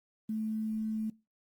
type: tone with quantisation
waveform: sine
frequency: 218.3 Hz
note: A3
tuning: 13 cents flat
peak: -31 dBFS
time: 0.29-1.1 s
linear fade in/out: 5 ms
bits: 10
effects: noise-tail reverb RT60 0.3 s tail -24 dB re dry + Opus 32 kbps